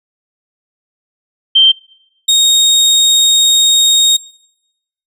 sine / 30% pulse tone pair in turn, 3136 / 3729 Hz, G7 / A#7, 0 / 0 cents, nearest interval minor third, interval 300 cents, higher second, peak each -4 dBFS, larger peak neither, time 1.55-1.72 / 2.28-4.17 s, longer second, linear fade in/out 10 ms, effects noise-tail reverb RT60 0.9 s tail -23 dB re dry + resampled to 32000 Hz

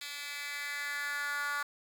10% pulse tone with high-pass filter sweep, 288.2 Hz, D4, 33 cents flat, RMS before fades -37 dBFS, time 0.01-1.63 s, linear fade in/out 5 ms, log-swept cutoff 2800 to 1300 Hz, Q 3.2, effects 9-bit

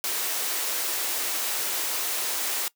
white high-pass noise, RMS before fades -28 dBFS, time 0.04-2.68 s, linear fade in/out 0 ms, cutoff 310 Hz, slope 24 dB/octave, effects noise-tail reverb RT60 0.1 s tail -21 dB re dry

